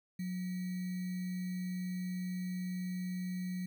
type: tone with sample-and-hold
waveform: sine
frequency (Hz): 182.1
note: F#3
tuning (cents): -27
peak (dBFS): -35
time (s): 0.19-3.66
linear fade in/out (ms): 5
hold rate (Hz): 2100
effects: none